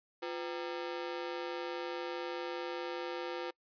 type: ring-modulated tone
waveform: sawtooth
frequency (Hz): 427.6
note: A4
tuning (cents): -49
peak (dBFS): -30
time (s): 0.22-3.51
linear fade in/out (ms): 10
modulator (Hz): 76.3
effects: noise-tail reverb RT60 0.1 s tail -25 dB re dry + resampled to 11025 Hz